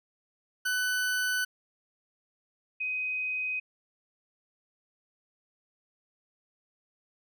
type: tone pair in turn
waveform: 40% pulse / sine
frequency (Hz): 1500 / 2512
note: F#6 / D#7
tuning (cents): +23 / +16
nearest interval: major sixth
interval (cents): 893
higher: second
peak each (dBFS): -26 / -29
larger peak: first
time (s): 0.65-1.45 / 2.8-3.6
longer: neither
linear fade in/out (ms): 10
effects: none